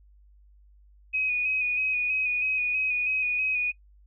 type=tone with vibrato; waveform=sine; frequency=2500 Hz; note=D#7; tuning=8 cents sharp; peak=-23 dBFS; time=1.13-3.72 s; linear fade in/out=20 ms; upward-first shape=square; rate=3.1 Hz; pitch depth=24 cents each way; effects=noise-tail reverb RT60 0.1 s tail -23 dB re dry + added 50 Hz sine -53 dBFS peak until 4.06 s